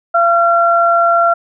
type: tone pair together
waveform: sine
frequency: 682.3 / 1367 Hz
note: F5 / F6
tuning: -41 / -37 cents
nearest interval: octave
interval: 1204 cents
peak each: -11 dBFS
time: 0.14-1.34 s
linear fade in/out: 10 ms
effects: none